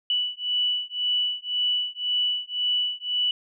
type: beating tone pair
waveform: sine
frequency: 2960 / 2961.9 Hz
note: F#7 / F#7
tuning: 0 / +1 cents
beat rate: 1.9 Hz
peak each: -26 dBFS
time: 0.1-3.31 s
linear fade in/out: 2 ms
effects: none